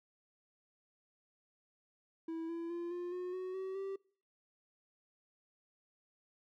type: tone with pitch steps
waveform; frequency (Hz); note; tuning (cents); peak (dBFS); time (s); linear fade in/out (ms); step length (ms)
triangle; 327.1 / 335.3 / 343.8 / 352.4 / 361.3 / 370.4 / 379.7 / 389.2; E4 / E4 / F4 / F4 / F#4 / F#4 / F#4 / G4; -13 / +30 / -27 / +16 / -41 / +2 / +45 / -12; -36; 2.28-3.96; 5; 210
effects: noise-tail reverb RT60 0.5 s tail -24 dB re dry